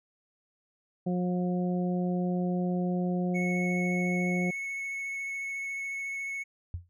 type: harmonic tone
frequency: 179.4 Hz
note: F3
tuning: 47 cents sharp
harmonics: 1 / 2 / 3 / 4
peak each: -27 / -35 / -38 / -40 dBFS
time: 1.06-4.51 s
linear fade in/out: 10 ms
type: tone with vibrato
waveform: triangle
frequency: 2203 Hz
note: C#7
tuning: 11 cents flat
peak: -31 dBFS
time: 3.34-6.44 s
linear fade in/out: 20 ms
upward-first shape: sine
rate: 14 Hz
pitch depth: 10 cents each way
type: tone with exponential decay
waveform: sine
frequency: 87.31 Hz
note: F2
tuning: in tune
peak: -28 dBFS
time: 6.74-6.89 s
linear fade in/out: 0 ms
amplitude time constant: 31 ms
effects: none